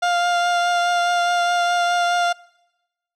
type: tone with vibrato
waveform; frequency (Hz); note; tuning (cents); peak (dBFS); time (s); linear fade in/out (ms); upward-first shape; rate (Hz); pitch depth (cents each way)
30% pulse; 701; F5; +6; -14; 0.02-2.33; 10; triangle; 4.8; 15
effects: noise-tail reverb RT60 1.0 s tail -24 dB re dry + low-pass 6000 Hz 12 dB/octave